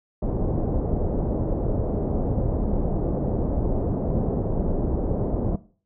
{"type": "low-pass noise", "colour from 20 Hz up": "pink", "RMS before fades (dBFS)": -24, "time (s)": [0.22, 5.56], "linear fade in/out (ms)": 5, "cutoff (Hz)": 630, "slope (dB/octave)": 24, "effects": ["noise-tail reverb RT60 0.4 s tail -17 dB re dry"]}